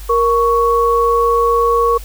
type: tone pair together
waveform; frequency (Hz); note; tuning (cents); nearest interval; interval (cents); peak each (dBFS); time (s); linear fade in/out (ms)
sine; 468.1 / 1114; A#4 / C#6; +7 / +8; octave + minor third; 1501; -13; 0.09-1.98; 10
effects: added 50 Hz sine -28 dBFS peak until 2.04 s + white hiss -39 dBFS RMS until 2.04 s